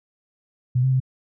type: tone with pitch steps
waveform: sine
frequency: 125.3 / 131.4 / 130.1 Hz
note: B2 / C3 / C3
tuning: +25 / +8 / -9 cents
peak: -16 dBFS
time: 0.75-1.002 s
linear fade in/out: 10 ms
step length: 84 ms
effects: none